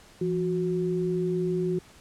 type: tone pair together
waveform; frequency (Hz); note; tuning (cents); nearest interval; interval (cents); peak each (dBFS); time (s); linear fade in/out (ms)
sine; 170 / 365.9; F3 / F#4; -46 / -19; octave + minor second; 1327; -28 / -26; 0.21-1.79; 5
effects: pink hiss -53 dBFS RMS until 2 s + low-pass 10000 Hz 12 dB/octave